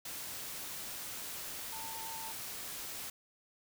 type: tone in noise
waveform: sine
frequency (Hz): 898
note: A5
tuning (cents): +35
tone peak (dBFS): -45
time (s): 1.72-2.32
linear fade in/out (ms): 5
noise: white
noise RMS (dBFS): -43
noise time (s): 0.05-3.1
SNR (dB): -5
effects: none